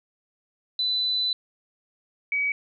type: tone pair in turn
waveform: sine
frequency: 3998 / 2271 Hz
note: B7 / C#7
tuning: +20 / +41 cents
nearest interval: minor seventh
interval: 979 cents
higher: first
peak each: -22 dBFS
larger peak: neither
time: 0.79-1.33 / 2.32-2.52 s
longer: first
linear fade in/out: 2 ms
effects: none